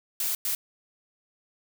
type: noise bursts at uneven times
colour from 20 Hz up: blue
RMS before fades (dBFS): -28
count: 2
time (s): 0.2-0.35 / 0.45-0.55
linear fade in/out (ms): 2
effects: none